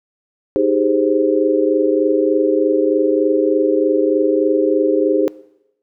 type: chord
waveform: sine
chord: Ab major seventh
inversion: second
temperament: equal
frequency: 311.1 / 392 / 415.3 / 523.3 Hz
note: Eb4 / G4 / Ab4 / C5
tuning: 0 / 0 / 0 / 0 cents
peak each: -18 dBFS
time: 0.56-5.28 s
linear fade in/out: 0 ms
effects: noise-tail reverb RT60 0.9 s tail -21 dB re dry